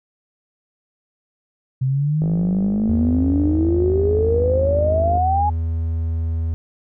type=exponential sweep; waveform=sine; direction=up; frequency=128 to 845 Hz; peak=-16 dBFS; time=1.81-5.5 s; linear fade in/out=10 ms
type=click train; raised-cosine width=2 ms; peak=-16 dBFS; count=154; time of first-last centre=2.22-5.174 s; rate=51.8 Hz
type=tone; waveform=triangle; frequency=81.8 Hz; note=E2; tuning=13 cents flat; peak=-17 dBFS; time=2.89-6.54 s; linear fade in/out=0 ms
effects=none